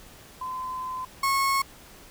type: tone pair in turn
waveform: sine / 35% pulse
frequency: 1025 / 1093.9 Hz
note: C6 / C#6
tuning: -36 / -23 cents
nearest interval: minor second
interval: 113 cents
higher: second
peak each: -30 / -20 dBFS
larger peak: second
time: 0.41-1.05 / 1.23-1.62 s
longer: first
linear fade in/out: 5 ms
effects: pink hiss -49 dBFS RMS until 2.1 s